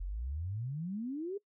sine exponential sweep, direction up, 41.69 to 418.3 Hz, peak -35 dBFS, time 0-1.38 s, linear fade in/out 10 ms, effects noise-tail reverb RT60 0.1 s tail -21 dB re dry

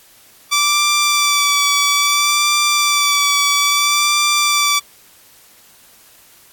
10% pulse tone with vibrato, 1162 Hz, D6, 19 cents flat, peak -4 dBFS, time 0.51-4.8 s, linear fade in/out 20 ms, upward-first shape sine, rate 0.6 Hz, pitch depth 25 cents each way, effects white hiss -47 dBFS RMS until 6.52 s + AAC 64 kbps

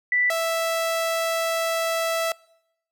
sine / sawtooth tone pair in turn, 1975.5 / 659.2 Hz, B6 / E5, 0 / 0 cents, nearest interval octave + perfect fifth, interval 1900 cents, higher first, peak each -18 dBFS, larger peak neither, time 0.12-0.3 / 0.3-2.32 s, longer second, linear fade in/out 2 ms, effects noise-tail reverb RT60 0.8 s tail -25 dB re dry

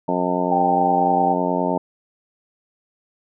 harmonic tone, 89.8 Hz, F2, 49 cents sharp, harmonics 2 / 3 / 4 / 5 / 6 / 7 / 8 / 9 / 10, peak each -26 / -25 / -28 / -28 / -29 / -25 / -33 / -31 / -25 dBFS, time 0.08-1.78 s, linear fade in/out 5 ms
sine tone with pitch glide, 784 to 778.1 Hz, G5 to G5, 0 to -13 cents, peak -17 dBFS, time 0.51-1.34 s, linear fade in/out 10 ms, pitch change -13 cents, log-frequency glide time 1.05-1.19 s
effects none

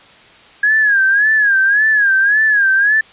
sine tone with vibrato, 1652 Hz, G#6, 10 cents flat, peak -9 dBFS, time 0.63-3.01 s, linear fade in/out 5 ms, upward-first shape sine, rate 1.8 Hz, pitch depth 110 cents each way, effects white hiss -43 dBFS RMS until 3.12 s + resampled to 8000 Hz

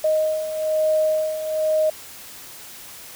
sine beating tone pair, 622.3 / 623.4 Hz, D#5 / D#5, 0 / +3 cents, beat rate 1.1 Hz, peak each -25 / -19 dBFS, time 0.04-1.9 s, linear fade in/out 5 ms, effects white hiss -40 dBFS RMS until 3.15 s

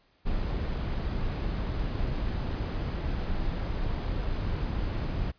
brown noise, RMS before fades -30 dBFS, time 0.25-5.32 s, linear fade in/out 20 ms, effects pink hiss -66 dBFS RMS until 5.38 s + resampled to 11025 Hz

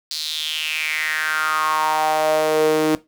sawtooth tone with high-pass filter sweep, 155.56 Hz, D#3, in tune, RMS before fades -20 dBFS, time 0.11-2.95 s, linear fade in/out 0 ms, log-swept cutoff 4500 to 350 Hz, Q 5.5, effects noise-tail reverb RT60 0.2 s tail -17 dB re dry

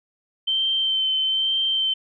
sine tone with vibrato, 3105 Hz, G7, 17 cents flat, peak -19 dBFS, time 0.47-1.94 s, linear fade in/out 10 ms, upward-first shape sine, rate 1.1 Hz, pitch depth 18 cents each way, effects none

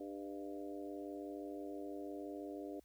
harmonic tone with a mistuned harmonic, 99.2 Hz, G2, 21 cents sharp, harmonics 3 / 4 / 5 / 6 / 7, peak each -46 / -49 / -52 / -52 / -55 dBFS, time 0-2.8 s, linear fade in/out 5 ms, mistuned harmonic 6, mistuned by +38 cents, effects added 60 Hz sine -70 dBFS peak until 2.84 s + white hiss -75 dBFS RMS until 2.84 s

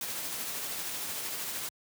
white noise with tremolo, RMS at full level -35 dBFS, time 0.01-1.69 s, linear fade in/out 2 ms, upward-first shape triangle, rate 13 Hz, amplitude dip 30%, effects high-pass 100 Hz 12 dB/octave

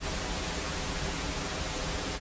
pink noise with comb filter, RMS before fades -33 dBFS, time 0-2.2 s, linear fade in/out 50 ms, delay 8.7 ms, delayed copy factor -0.65, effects resampled to 16000 Hz

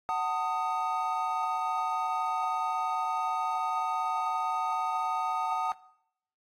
triangle chord, D# diminished, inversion first, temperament just, 746.7 / 896 / 1244.5 Hz, F#5 / A5 / D#6, +16 / +31 / 0 cents, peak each -30 dBFS, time 0.09-5.72 s, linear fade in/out 0 ms, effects noise-tail reverb RT60 0.7 s tail -19 dB re dry + AAC 48 kbps

